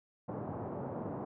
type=band-pass noise; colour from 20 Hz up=pink; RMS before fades=-40 dBFS; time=0.28-1.25 s; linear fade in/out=10 ms; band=110 to 940 Hz; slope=24 dB/octave; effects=none